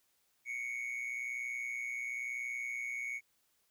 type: tone with amplitude modulation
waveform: triangle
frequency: 2217 Hz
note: C#7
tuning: in tune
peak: -32 dBFS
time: 0.45-3.21 s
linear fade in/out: 50 ms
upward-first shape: sine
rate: 121 Hz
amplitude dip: 65%
effects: white hiss -75 dBFS RMS until 3.7 s